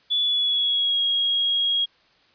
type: tone with pitch glide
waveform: sine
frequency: 3436 to 3287 Hz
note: A7 to G#7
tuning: -42 to -19 cents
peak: -19 dBFS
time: 0.1-1.86 s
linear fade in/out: 20 ms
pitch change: -77 cents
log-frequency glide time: 0.22-1.02 s
effects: white hiss -59 dBFS RMS until 2.34 s + resampled to 11025 Hz